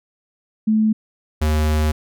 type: tone pair in turn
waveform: sine / square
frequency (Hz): 217.2 / 76.79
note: A3 / D#2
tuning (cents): -22 / -22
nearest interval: octave + tritone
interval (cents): 1800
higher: first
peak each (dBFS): -13 / -16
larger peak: first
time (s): 0.67-0.93 / 1.41-1.92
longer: second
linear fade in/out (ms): 10
effects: none